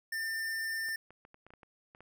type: tone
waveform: square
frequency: 1796 Hz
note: A6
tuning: 35 cents sharp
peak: -34 dBFS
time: 0.12-0.96 s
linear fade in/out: 5 ms
type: clicks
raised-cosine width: 0.5 ms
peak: -39 dBFS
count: 10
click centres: 0.886 / 1.106 / 1.251 / 1.344 / 1.466 / 1.505 / 1.537 / 1.632 / 1.949 / 2.006 s
effects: none